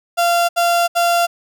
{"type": "tone bursts", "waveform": "35% pulse", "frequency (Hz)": 690, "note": "F5", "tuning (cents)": -21, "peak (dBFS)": -11, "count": 3, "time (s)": [0.17, 1.27], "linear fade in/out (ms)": 20, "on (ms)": 320, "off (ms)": 70, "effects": []}